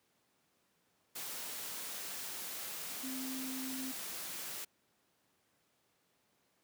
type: tone in noise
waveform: sine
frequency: 261.6 Hz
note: C4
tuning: in tune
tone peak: -40 dBFS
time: 3.03-3.92 s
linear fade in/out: 10 ms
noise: white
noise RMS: -43 dBFS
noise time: 1.15-4.65 s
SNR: 0 dB
effects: pink hiss -75 dBFS RMS until 6.63 s + high-pass 150 Hz 12 dB/octave